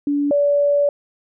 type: tone pair in turn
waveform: sine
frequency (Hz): 287.6 / 575.2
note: D4 / D5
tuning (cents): -36 / -36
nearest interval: octave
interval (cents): 1200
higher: second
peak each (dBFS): -16 / -13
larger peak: second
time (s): 0.07-0.31 / 0.31-0.89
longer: second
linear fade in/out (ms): 2
effects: none